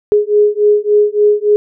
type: beating tone pair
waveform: sine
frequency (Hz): 415.3 / 418.8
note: G#4 / G#4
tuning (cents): 0 / +15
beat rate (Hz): 3.5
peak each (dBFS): -11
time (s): 0.12-1.56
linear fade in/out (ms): 0
effects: none